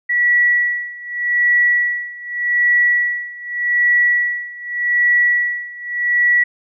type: tone with tremolo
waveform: sine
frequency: 1940 Hz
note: B6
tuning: 31 cents flat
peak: -10 dBFS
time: 0.09-6.44 s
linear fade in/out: 10 ms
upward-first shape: sine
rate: 0.84 Hz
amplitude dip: 90%
effects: none